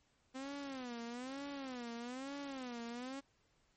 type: tone with vibrato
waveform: sawtooth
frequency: 257.1 Hz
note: C4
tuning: 30 cents flat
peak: -39 dBFS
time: 0.34-3.21 s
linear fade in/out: 20 ms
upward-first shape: sine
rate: 1.1 Hz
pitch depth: 170 cents each way
effects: pink hiss -75 dBFS RMS until 3.76 s + MP3 32 kbps